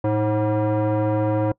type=tone with frequency modulation; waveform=sine; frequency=110 Hz; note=A2; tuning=in tune; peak=-15 dBFS; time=0.04-1.52 s; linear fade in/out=5 ms; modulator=426 Hz; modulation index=1.4; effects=noise-tail reverb RT60 0.1 s tail -25 dB re dry + tanh soft clip ceiling -17 dBFS